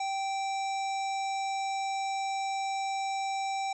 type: harmonic tone with a mistuned harmonic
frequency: 780 Hz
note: G5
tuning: 9 cents flat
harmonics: 1 / 3 / 5 / 7 / 9 / 10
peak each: -30 / -40 / -44 / -47 / -49 / -50 dBFS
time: 0-3.73 s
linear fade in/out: 5 ms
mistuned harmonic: 9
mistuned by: -69 cents
effects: none